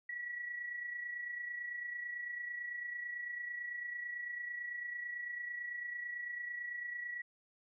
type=tone with amplitude modulation; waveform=sine; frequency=1934 Hz; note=B6; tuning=37 cents flat; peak=-37 dBFS; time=0.09-7.22 s; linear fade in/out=5 ms; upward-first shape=sine; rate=29 Hz; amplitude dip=50%; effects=none